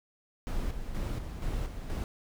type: noise with tremolo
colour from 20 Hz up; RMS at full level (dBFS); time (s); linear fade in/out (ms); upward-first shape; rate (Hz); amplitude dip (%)
brown; -32; 0.47-2.04; 0; square; 2.1; 50
effects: none